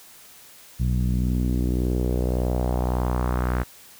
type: tone with low-pass filter sweep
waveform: sawtooth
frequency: 61.74 Hz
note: B1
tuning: in tune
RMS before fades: -23 dBFS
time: 0.79-3.64 s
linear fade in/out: 20 ms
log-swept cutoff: 150 to 1600 Hz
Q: 2.1
effects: white hiss -48 dBFS RMS until 3.99 s